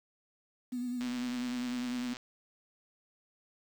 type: tone with vibrato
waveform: sine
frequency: 246.4 Hz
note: B3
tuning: 4 cents flat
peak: -33 dBFS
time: 0.72-2.14 s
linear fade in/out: 10 ms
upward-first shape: triangle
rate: 10 Hz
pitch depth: 43 cents each way
type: click train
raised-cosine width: 0.2 ms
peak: -26 dBFS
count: 147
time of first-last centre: 1.01-2.169 s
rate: 126 Hz
effects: 9-bit